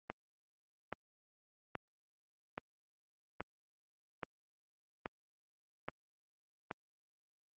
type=click train; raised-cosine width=0.5 ms; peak=-23 dBFS; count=9; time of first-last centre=0.1-6.712 s; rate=1.21 Hz; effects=high-pass 100 Hz 12 dB/octave + Opus 24 kbps